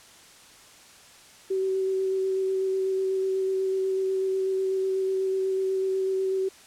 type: tone with vibrato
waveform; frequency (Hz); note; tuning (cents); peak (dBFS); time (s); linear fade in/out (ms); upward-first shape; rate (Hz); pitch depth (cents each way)
sine; 381.3; G4; -48; -23; 1.5-6.49; 10; square; 8.1; 9
effects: white hiss -51 dBFS RMS until 6.66 s + low-pass 9000 Hz 12 dB/octave